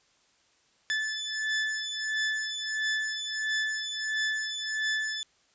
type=beating tone pair; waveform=sawtooth; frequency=1742 / 1743.5 Hz; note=A6 / A6; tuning=-18 / -16 cents; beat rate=1.5 Hz; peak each=-28 dBFS; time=0.9-5.23 s; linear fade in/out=0 ms; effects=white hiss -66 dBFS RMS until 5.54 s + resampled to 16000 Hz